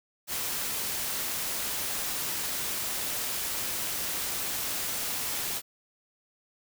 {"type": "noise", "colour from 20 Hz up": "white", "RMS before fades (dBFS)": -32, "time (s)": [0.27, 5.62], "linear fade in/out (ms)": 50, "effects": []}